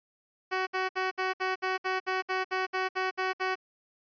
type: tone bursts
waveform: 10% pulse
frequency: 375.1 Hz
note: F#4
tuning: 24 cents sharp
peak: -19 dBFS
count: 14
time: 0.51-3.556 s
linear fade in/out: 20 ms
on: 160 ms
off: 62 ms
effects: resampled to 11025 Hz